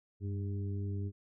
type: harmonic tone with a mistuned harmonic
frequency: 100.8 Hz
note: G2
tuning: 49 cents sharp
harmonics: 1 / 2 / 3 / 4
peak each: -34 / -44 / -47 / -48 dBFS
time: 0.2-1.12 s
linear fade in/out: 50 ms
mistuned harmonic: 1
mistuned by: -64 cents
effects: none